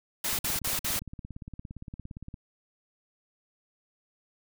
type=noise bursts; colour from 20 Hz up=white; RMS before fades=-30 dBFS; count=4; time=0.24-0.993 s; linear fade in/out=5 ms; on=150 ms; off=51 ms
type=click train; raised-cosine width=5 ms; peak=-28 dBFS; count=36; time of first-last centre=0.33-2.341 s; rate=17.4 Hz
effects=none